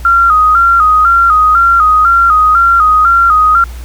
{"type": "tone with vibrato", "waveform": "sine", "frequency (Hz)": 1311, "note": "E6", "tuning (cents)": -10, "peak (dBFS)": -4, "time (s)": [0.05, 3.64], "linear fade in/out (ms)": 2, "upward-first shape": "square", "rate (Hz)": 2, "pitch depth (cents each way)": 82, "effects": ["added 60 Hz sine -22 dBFS peak until 3.84 s", "pink hiss -36 dBFS RMS until 3.84 s"]}